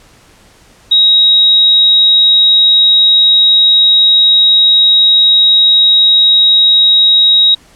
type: tone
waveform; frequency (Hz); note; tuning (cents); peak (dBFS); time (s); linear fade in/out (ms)
sine; 3802; A#7; +33; -4; 0.91-7.55; 10
effects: pink hiss -44 dBFS RMS until 7.75 s + low-pass 10000 Hz 12 dB/octave